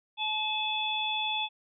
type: harmonic tone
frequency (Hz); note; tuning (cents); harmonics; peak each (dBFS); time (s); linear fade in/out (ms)
861; A5; -38; 1 / 3 / 4; -33 / -34 / -31; 0.17-1.49; 50
effects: none